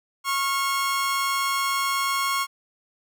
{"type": "tone pair together", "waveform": "sawtooth", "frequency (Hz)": [1093.5, 1396.9], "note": ["C#6", "F6"], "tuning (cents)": [-24, 0], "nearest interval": "major third", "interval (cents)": 424, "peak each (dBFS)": [-19, -28], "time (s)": [0.24, 2.47], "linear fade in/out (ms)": 50, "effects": []}